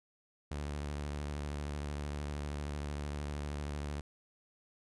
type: tone with vibrato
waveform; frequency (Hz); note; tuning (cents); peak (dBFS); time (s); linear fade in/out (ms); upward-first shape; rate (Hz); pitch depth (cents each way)
sawtooth; 73; D2; -10; -33; 0.51-4.01; 5; sine; 13; 45
effects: resampled to 24000 Hz